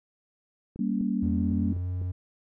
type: click train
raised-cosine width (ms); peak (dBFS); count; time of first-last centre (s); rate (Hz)
3; -29; 6; 0.76-2.016; 3.98
type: chord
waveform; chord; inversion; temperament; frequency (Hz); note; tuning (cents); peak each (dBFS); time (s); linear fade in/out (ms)
sine; G diminished; none; equal with one note detuned; 196 / 233.1 / 280.2; G3 / Bb3 / Db4; 0 / 0 / +19; -28 / -28 / -32; 0.79-1.73; 5
type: tone with pitch glide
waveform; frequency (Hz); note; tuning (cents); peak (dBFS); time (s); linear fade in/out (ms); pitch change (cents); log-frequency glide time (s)
triangle; 82.6 to 90.6; E2 to F#2; +4 to -36; -26; 1.22-2.12; 10; +160; 1.33-1.87
effects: none